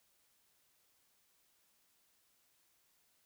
silence, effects white hiss -74 dBFS RMS until 3.25 s

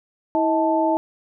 sine tone cluster, 324.3 / 636 / 879 Hz, E4 / D#5 / A5, -28 / +38 / -2 cents, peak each -21 dBFS, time 0.35-0.97 s, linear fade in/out 0 ms, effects none

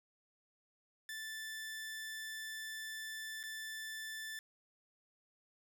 sawtooth tone with dropouts, 1760 Hz, A6, in tune, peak -39 dBFS, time 1.09-4.39 s, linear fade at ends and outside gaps 1 ms, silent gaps 3.43-3.437 s, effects 13-bit

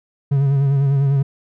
triangle tone with vibrato, 138.59 Hz, C#3, in tune, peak -11 dBFS, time 0.31-1.23 s, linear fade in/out 10 ms, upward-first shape sine, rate 10 Hz, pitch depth 43 cents each way, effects none

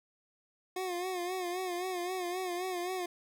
25% pulse tone with vibrato, 361.9 Hz, F#4, 38 cents flat, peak -30 dBFS, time 0.76-3.06 s, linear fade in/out 5 ms, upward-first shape sine, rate 3.8 Hz, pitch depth 67 cents each way, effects none

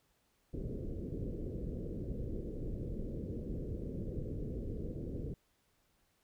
pink low-pass noise, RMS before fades -40 dBFS, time 0.53-5.34 s, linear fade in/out 5 ms, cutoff 500 Hz, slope 48 dB/octave, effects pink hiss -75 dBFS RMS until 6.23 s

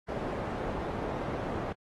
white low-pass noise, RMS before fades -35 dBFS, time 0.08-1.73 s, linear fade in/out 10 ms, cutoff 650 Hz, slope 12 dB/octave, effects AAC 32 kbps

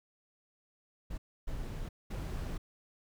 brown noise bursts at uneven times, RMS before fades -38 dBFS, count 3, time 1.1-1.18 / 1.47-1.89 / 2.1-2.58 s, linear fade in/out 10 ms, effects none

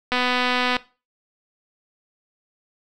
click train, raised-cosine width 0.3 ms, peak -6 dBFS, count 162, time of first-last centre 0.12-0.767 s, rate 249 Hz, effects noise-tail reverb RT60 0.3 s tail -18 dB re dry

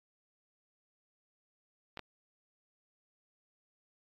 clicks, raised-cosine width 0.3 ms, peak -26 dBFS, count 2, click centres 1.973 / 1.993 s, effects AAC 48 kbps

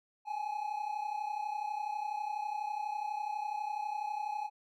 triangle tone pair together, 816.9 / 849 Hz, G#5 / G#5, -29 / +38 cents, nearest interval minor second, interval 67 cents, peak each -37 / -34 dBFS, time 0.25-4.5 s, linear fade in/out 50 ms, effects none

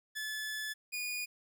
sawtooth tone pair in turn, 1727 / 2452 Hz, A6 / D#7, -33 / -26 cents, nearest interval tritone, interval 607 cents, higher second, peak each -33 / -32 dBFS, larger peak second, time 0.15-0.74 / 0.92-1.26 s, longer first, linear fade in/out 20 ms, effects 12-bit

